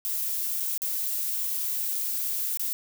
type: noise with dropouts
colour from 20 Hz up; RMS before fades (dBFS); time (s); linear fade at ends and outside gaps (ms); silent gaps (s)
violet; -29; 0.05-2.73; 0; 0.6-0.604 / 0.777-0.819 / 2.573-2.595
effects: none